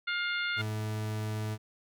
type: harmonic tone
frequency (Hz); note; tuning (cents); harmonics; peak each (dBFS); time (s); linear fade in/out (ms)
707; F5; +21; 2 / 3 / 4 / 5 / 6; -32 / -35 / -40 / -39 / -44; 0.07-0.62; 10
type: tone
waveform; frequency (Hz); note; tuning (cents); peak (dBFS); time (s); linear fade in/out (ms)
40% pulse; 107.7; A2; -37; -31; 0.56-1.58; 50
effects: none